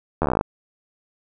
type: slowing click train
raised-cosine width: 1 ms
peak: -6 dBFS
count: 13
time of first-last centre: 0.22-0.411 s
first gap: 12 ms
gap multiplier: 1.05
effects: none